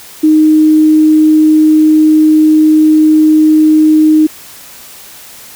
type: tone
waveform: sine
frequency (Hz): 310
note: D#4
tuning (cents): -6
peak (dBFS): -3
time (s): 0.23-4.27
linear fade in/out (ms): 10
effects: white hiss -33 dBFS RMS until 5.55 s